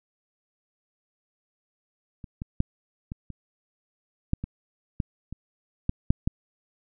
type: clicks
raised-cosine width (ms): 5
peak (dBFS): -27 / -20 / -9 / -21 / -25 / -10 / -19 / -13 / -23 / -11 / -6 / -11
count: 12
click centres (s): 2.242 / 2.419 / 2.604 / 3.119 / 3.303 / 4.334 / 4.44 / 5.002 / 5.326 / 5.894 / 6.105 / 6.275
effects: none